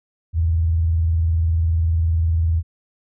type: tone with vibrato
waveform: sine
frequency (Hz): 82.41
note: E2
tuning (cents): 0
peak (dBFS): -15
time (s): 0.33-2.63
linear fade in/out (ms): 50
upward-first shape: square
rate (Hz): 20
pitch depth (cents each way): 120
effects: none